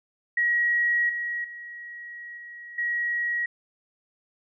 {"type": "tone with level steps", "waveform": "sine", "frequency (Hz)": 1905, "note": "A#6", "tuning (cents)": 37, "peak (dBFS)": [-20, -27, -37, -39, -24], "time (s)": [0.37, 3.46], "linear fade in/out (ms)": 5, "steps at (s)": [1.09, 1.44, 2.37, 2.78], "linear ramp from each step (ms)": 5, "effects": []}